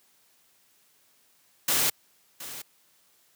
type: noise with echo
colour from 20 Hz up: white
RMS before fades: -24 dBFS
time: 1.68-1.9 s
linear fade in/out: 5 ms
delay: 720 ms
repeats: 1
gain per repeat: -15 dB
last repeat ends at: 2.62 s
effects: white hiss -64 dBFS RMS until 3.35 s + high-pass 100 Hz 12 dB/octave